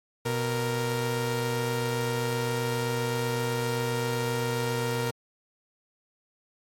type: tone pair together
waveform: sawtooth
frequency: 123.47 / 466.2 Hz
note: B2 / A#4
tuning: 0 / 0 cents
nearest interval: octave + major seventh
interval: 2300 cents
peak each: -25 dBFS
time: 0.25-5.11 s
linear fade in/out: 10 ms
effects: MP3 64 kbps